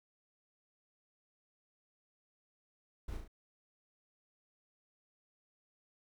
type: noise with echo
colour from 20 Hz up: brown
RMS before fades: -42 dBFS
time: 3.08-3.17 s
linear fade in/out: 5 ms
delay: 36 ms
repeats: 3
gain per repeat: -4 dB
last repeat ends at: 3.278 s
effects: none